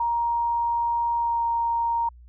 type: tone with pitch glide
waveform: sine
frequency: 939 to 932 Hz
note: A#5 to A#5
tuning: +12 to -1 cents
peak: -21 dBFS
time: 0-2.09 s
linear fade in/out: 5 ms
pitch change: -13 cents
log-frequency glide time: 1.16-1.43 s
effects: added 60 Hz sine -45 dBFS peak until 2.28 s